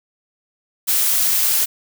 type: noise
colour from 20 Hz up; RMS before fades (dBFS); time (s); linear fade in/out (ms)
blue; -17; 0.87-1.66; 20
effects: none